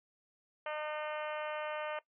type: harmonic tone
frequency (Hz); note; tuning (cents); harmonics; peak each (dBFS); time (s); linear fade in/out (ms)
303.9; D#4; -41; 2 / 3 / 4 / 5 / 6 / 7 / 8 / 9 / 10; -39 / -43 / -45 / -47 / -49 / -50 / -51 / -52 / -53; 0.66-1.99; 2
effects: noise-tail reverb RT60 0.1 s tail -18 dB re dry